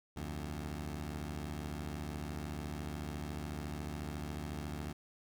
15% pulse beating tone pair, 74.1 / 88.1 Hz, D2 / F2, +16 / +16 cents, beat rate 14 Hz, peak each -34 / -39 dBFS, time 0.16-4.93 s, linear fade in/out 10 ms, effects none

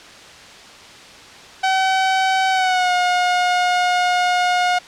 sawtooth tone with pitch glide, 761 to 719.1 Hz, F#5 to F#5, +48 to -50 cents, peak -11 dBFS, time 1.63-4.79 s, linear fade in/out 10 ms, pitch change -98 cents, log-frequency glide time 2.5-2.93 s, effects white hiss -40 dBFS RMS until 4.87 s + low-pass 5000 Hz 12 dB/octave

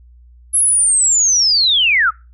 sine linear sweep, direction down, 11020 to 1200 Hz, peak -10 dBFS, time 0.53-2.11 s, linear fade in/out 20 ms, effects noise-tail reverb RT60 0.3 s tail -25 dB re dry + added 60 Hz sine -41 dBFS peak until 2.33 s

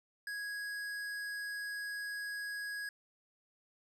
sine tone with tanh clipping, 1659 Hz, G#6, 2 cents flat, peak -40 dBFS, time 0.27-2.89 s, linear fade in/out 2 ms, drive 16 dB, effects none

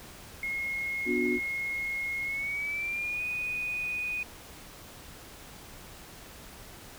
sine tone with pitch glide, 2158 to 2479 Hz, C#7 to D#7, -47 to -7 cents, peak -30 dBFS, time 0.43-4.23 s, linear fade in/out 2 ms, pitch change +240 cents, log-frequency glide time 2.24-3.23 s
sine chord, B minor, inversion none, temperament equal with one note detuned, 246.9 / 293.7 / 362.2 Hz, B3 / D4 / F#4, 0 / 0 / -37 cents, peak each -30 / -33 / -29 dBFS, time 1.05-1.4 s, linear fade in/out 50 ms
effects pink hiss -48 dBFS RMS until 6.98 s

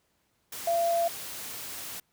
sine tone in noise, 680 Hz, F5, 46 cents flat, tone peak -23 dBFS, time 0.67-1.08 s, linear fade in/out 5 ms, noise white, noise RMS -39 dBFS, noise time 0.52-2 s, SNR +13 dB, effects pink hiss -72 dBFS RMS until 2.12 s + high-pass 60 Hz 12 dB/octave

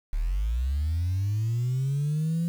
sine linear sweep, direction up, 34.65 to 171.5 Hz, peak -22 dBFS, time 0.13-2.48 s, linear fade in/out 0 ms, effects tanh soft clip ceiling -21 dBFS + 8-bit

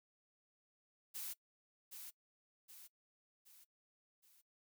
blue noise with echo, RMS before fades -45 dBFS, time 1.14-1.34 s, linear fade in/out 20 ms, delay 770 ms, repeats 4, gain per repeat -6 dB, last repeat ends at 4.42 s, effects noise-tail reverb RT60 0.1 s tail -22 dB re dry

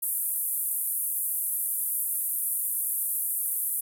white band-pass noise, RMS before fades -29 dBFS, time 0.02-3.81 s, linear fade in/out 10 ms, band 9600 to 14000 Hz, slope 48 dB/octave, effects none

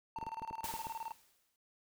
triangle tone with tremolo, 900 Hz, A5, 39 cents sharp, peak -36 dBFS, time 0.16-1.12 s, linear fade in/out 2 ms, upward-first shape square, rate 19 Hz, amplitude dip 80%
clicks, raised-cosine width 2 ms, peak -35 dBFS, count 8, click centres 0.187 / 0.228 / 0.268 / 0.419 / 0.51 / 0.643 / 0.739 / 0.869 s
white noise with exponential decay, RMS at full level -42 dBFS, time 0.64-1.56 s, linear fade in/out 1 ms, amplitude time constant 200 ms
effects noise-tail reverb RT60 0.3 s tail -24 dB re dry

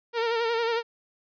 sawtooth tone with vibrato, 461.6 Hz, A#4, 17 cents flat, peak -20 dBFS, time 0.13-0.83 s, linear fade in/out 50 ms, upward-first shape sine, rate 11 Hz, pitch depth 48 cents each way, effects resampled to 11025 Hz

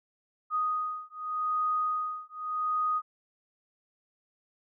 sine beating tone pair, 1244 / 1244.84 Hz, D#6 / D#6, -1 / 0 cents, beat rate 0.84 Hz, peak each -31 dBFS, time 0.5-3.02 s, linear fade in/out 50 ms, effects none

